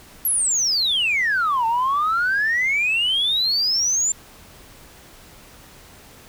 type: exponential two-way sweep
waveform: sine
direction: down then up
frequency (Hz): 11840 to 889 to 7290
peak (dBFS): -16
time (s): 0.25-4.12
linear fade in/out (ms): 2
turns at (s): 1.66
effects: tanh soft clip ceiling -14 dBFS + pink hiss -46 dBFS RMS until 6.28 s